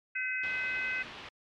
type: harmonic tone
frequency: 510 Hz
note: C5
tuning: 44 cents flat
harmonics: 3 / 4 / 5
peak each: -35 / -35 / -35 dBFS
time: 0.15-1.03 s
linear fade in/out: 10 ms
type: low-pass noise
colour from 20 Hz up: white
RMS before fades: -46 dBFS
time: 0.43-1.29 s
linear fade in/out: 5 ms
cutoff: 3500 Hz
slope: 24 dB/octave
effects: MP3 96 kbps